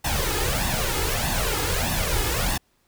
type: noise with flanger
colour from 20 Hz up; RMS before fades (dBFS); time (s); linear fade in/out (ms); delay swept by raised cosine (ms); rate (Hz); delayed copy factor
pink; -24; 0.04-2.58; 10; 1.1 to 2.4; 1.6; +0.7
effects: pink hiss -66 dBFS RMS until 2.87 s